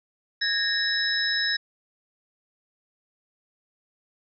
sine tone cluster, 1655 / 1839 / 3855 / 5230 Hz, G#6 / A#6 / B7 / E8, -6 / -24 / -43 / -15 cents, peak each -28 dBFS, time 0.41-1.57 s, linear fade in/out 10 ms, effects none

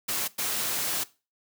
white noise bursts at uneven times, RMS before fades -29 dBFS, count 2, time 0.08-0.28 / 0.38-1.04 s, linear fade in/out 10 ms, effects noise-tail reverb RT60 0.3 s tail -19 dB re dry + high-pass 100 Hz 12 dB/octave

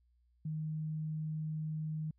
sine tone, 155.56 Hz, D#3, in tune, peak -35 dBFS, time 0.45-2.11 s, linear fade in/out 5 ms, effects added 60 Hz sine -68 dBFS peak until 2.18 s

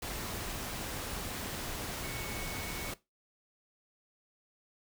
sine tone in noise, 2217 Hz, C#7, in tune, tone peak -45 dBFS, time 2.03-2.91 s, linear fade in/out 5 ms, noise pink, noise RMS -39 dBFS, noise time 0.02-2.94 s, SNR -9 dB, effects noise-tail reverb RT60 0.2 s tail -17 dB re dry

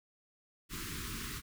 pink band-stop noise, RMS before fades -41 dBFS, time 0.69-1.42 s, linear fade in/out 50 ms, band 390 to 1100 Hz, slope 48 dB/octave, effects none

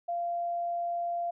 sine tone, 691 Hz, F5, 19 cents flat, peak -29 dBFS, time 0.08-1.31 s, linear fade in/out 10 ms, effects none

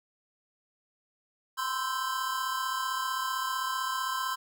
square chord, C major seventh, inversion third, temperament equal with one note detuned, 1010.9 / 1046.5 / 1318.5 / 1568 Hz, B5 / C6 / E6 / G6, +40 / 0 / 0 / 0 cents, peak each -38 / -33 / -38 / -38 dBFS, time 1.57-4.36 s, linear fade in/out 20 ms, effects none

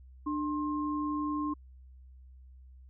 sine tone pair together, 298.1 / 1061.5 Hz, D4 / C6, +26 / +25 cents, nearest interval octave + minor seventh, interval 2199 cents, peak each -31 / -35 dBFS, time 0.26-1.54 s, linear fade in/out 10 ms, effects added 64 Hz sine -50 dBFS peak until 2.89 s

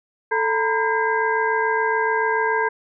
sine tone cluster, 441.4 / 923 / 990 / 1604 / 2045 Hz, A4 / A#5 / B5 / G6 / C7, +5 / -17 / +4 / +39 / -40 cents, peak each -23 / -23 / -26 / -23 / -31 dBFS, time 0.31-2.69 s, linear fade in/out 10 ms, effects none

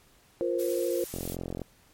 sine chord, F suspended fourth, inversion none, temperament equal with one note detuned, 349.2 / 468.6 / 523.3 Hz, F4 / Bb4 / C5, 0 / +9 / 0 cents, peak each -29 / -31 / -30 dBFS, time 0.41-1.04 s, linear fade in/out 0 ms
blue noise, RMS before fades -40 dBFS, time 0.58-1.36 s, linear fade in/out 20 ms
click train, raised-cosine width 2 ms, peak -21 dBFS, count 22, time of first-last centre 1.14-1.617 s, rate 44 Hz
effects pink hiss -61 dBFS RMS until 1.93 s + MP3 64 kbps

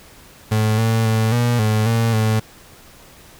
35% pulse tone with pitch steps, 108.6 / 112.7 / 110.9 / 120 / 108.2 / 114.6 / 109.7 Hz, A2 / A2 / A2 / B2 / A2 / A#2 / A2, -22 / +42 / +14 / -49 / -29 / -29 / -5 cents, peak -13 dBFS, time 0.51-2.4 s, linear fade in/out 10 ms, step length 270 ms, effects pink hiss -45 dBFS RMS until 3.39 s

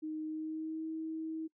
sine tone with pitch glide, 311.1 to 319.5 Hz, D#4 to D#4, 0 to +46 cents, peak -36 dBFS, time 0.02-1.48 s, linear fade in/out 20 ms, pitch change +46 cents, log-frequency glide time 0.24-0.86 s, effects noise-tail reverb RT60 0.1 s tail -24 dB re dry

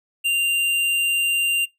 triangle tone with tanh clipping, 2784 Hz, F7, 6 cents flat, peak -19 dBFS, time 0.24-1.66 s, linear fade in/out 20 ms, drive 16 dB, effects noise-tail reverb RT60 0.2 s tail -25 dB re dry

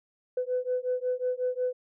sine beating tone pair, 499.4 / 504.9 Hz, B4 / B4, +19 / +38 cents, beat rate 5.5 Hz, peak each -29 dBFS, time 0.37-1.73 s, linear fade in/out 5 ms, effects tanh soft clip ceiling -20 dBFS

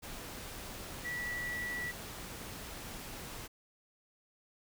sine tone in noise, 1948 Hz, B6, 24 cents flat, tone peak -36 dBFS, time 1.04-1.92 s, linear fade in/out 20 ms, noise pink, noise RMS -45 dBFS, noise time 0.02-3.48 s, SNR +6 dB, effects none

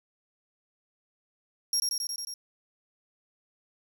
30% pulse tone with echo, 5588 Hz, F8, in tune, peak -20 dBFS, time 1.73-1.8 s, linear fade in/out 2 ms, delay 90 ms, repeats 6, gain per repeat -2 dB, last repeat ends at 2.34 s, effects none

